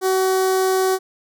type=tone with notch filter; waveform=sawtooth; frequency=377.1 Hz; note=F#4; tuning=33 cents sharp; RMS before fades=-18 dBFS; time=0.01-0.99 s; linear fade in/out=50 ms; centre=2600 Hz; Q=0.94; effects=none